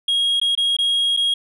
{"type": "tone with dropouts", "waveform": "sine", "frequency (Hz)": 3279, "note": "G#7", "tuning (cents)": -23, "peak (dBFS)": -13, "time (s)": [0.08, 1.34], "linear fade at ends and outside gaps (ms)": 5, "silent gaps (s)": [[0.4, 0.414], [0.552, 0.575], [0.767, 0.786], [1.166, 1.172]], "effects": ["tanh soft clip ceiling -15 dBFS"]}